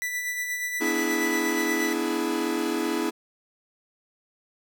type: tone with tremolo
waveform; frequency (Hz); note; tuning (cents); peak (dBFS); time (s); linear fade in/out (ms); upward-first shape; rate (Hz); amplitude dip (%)
45% pulse; 1975.5; B6; 0; -26; 0.02-1.93; 0; sine; 8.4; 40
type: chord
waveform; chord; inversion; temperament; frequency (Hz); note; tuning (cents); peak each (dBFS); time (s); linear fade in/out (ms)
45% pulse; E dominant seventh; second; equal with one note detuned; 246.9 / 293.7 / 329.6 / 420.1; B3 / D4 / E4 / G#4; 0 / 0 / 0 / +20; -32 / -31 / -28 / -31; 0.8-3.11; 20
effects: none